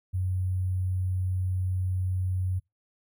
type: tone with sample-and-hold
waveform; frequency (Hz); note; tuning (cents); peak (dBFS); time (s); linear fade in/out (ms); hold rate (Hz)
sine; 92.5; F#2; 0; -25; 0.13-2.6; 20; 11025
effects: noise-tail reverb RT60 0.2 s tail -26 dB re dry

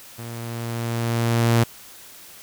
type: tone with level ramp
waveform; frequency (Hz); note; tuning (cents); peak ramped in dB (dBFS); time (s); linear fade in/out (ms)
sawtooth; 116.54; A#2; 0; -29 to -10; 0.18-1.64; 10
effects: white hiss -44 dBFS RMS until 2.42 s

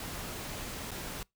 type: noise with dropouts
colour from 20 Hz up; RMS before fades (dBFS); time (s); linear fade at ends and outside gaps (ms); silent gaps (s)
pink; -40; 0-1.23; 2; 0.909-0.914
effects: noise-tail reverb RT60 0.2 s tail -26 dB re dry

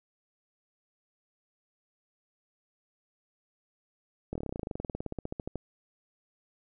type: slowing click train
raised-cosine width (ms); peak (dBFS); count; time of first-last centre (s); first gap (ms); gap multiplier
2; -21; 27; 4.33-5.557; 24; 1.05
effects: none

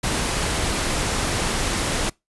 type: noise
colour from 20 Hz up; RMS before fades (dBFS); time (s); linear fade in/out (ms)
pink; -23; 0.03-2.1; 10
effects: noise-tail reverb RT60 0.2 s tail -25 dB re dry + resampled to 24000 Hz

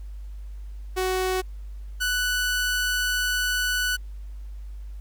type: tone pair in turn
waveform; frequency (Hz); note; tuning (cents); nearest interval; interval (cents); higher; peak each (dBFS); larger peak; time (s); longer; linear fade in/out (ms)
sawtooth; 372.5 / 1485.3; F#4 / F#6; +12 / +6; 2 octaves; 2394; second; -19; neither; 0.96-1.42 / 2-3.97; second; 20
effects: added 50 Hz sine -34 dBFS peak until 5 s + pink hiss -62 dBFS RMS until 5 s

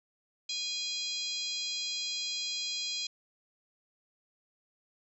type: harmonic tone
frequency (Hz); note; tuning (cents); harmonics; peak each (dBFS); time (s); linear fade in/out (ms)
820; G#5; -22; 3 / 4 / 5 / 6 / 7 / 8 / 9; -43 / -39 / -37 / -39 / -48 / -44 / -46; 0.49-3.07; 5
effects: none

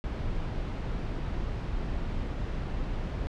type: noise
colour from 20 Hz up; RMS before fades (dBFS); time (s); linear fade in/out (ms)
brown; -32; 0.04-3.27; 0
effects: low-pass 4000 Hz 12 dB/octave

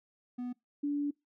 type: tone pair in turn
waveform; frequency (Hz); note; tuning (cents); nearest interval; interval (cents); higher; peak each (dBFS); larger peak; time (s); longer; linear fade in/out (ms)
triangle / sine; 246.7 / 288.8; B3 / D4; -2 / -29; minor third; 273; second; -33 / -29; second; 0.38-0.53 / 0.83-1.11; second; 10
effects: noise-tail reverb RT60 0.2 s tail -24 dB re dry

